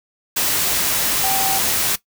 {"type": "tone in noise", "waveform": "sine", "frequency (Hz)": 775, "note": "G5", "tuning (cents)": -20, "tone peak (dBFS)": -21, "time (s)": [1.23, 1.59], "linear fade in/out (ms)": 10, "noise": "white", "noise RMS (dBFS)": -19, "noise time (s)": [0.36, 1.96], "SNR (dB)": -5, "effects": ["noise-tail reverb RT60 0.1 s tail -17 dB re dry"]}